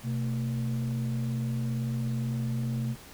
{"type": "tone pair together", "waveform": "sine", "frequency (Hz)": [126.47, 224.3], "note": ["B2", "A3"], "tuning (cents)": [42, 34], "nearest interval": "minor seventh", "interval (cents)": 992, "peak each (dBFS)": [-27, -31], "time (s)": [0.03, 2.96], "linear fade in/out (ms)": 50, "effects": ["tanh soft clip ceiling -24 dBFS", "pink hiss -49 dBFS RMS until 3.13 s"]}